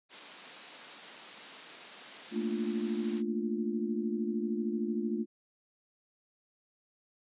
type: high-pass noise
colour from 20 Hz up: white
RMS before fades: -45 dBFS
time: 0.09-3.23 s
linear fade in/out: 50 ms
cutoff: 190 Hz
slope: 24 dB/octave
type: chord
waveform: sine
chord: Bb major seventh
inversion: third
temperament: equal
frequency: 220 / 233.1 / 293.7 / 349.2 Hz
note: A3 / Bb3 / D4 / F4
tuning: 0 / 0 / 0 / 0 cents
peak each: -33 / -37 / -39 / -36 dBFS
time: 2.31-5.26 s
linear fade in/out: 50 ms
effects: resampled to 8000 Hz